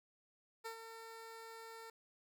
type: tone with ADSR envelope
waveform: 15% pulse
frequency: 452.5 Hz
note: A4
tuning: 48 cents sharp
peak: -36 dBFS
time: 0.64-1.9 s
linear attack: 19 ms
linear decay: 95 ms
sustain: -8 dB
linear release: 3 ms
effects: none